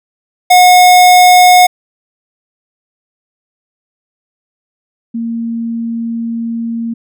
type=tone pair in turn; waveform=square / sine; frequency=725 / 230.6 Hz; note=F#5 / A#3; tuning=-35 / -19 cents; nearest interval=octave + minor sixth; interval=1984 cents; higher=first; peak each=-3 / -15 dBFS; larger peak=first; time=0.5-1.67 / 5.14-6.94 s; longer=second; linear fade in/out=10 ms; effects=none